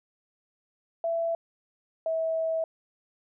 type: tone pair in turn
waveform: sine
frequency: 667 / 648.4 Hz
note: E5 / E5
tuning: +20 / -29 cents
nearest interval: unison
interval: 49 cents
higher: first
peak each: -25 / -25 dBFS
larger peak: neither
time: 1.04-1.35 / 2.06-2.64 s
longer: second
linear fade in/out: 2 ms
effects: none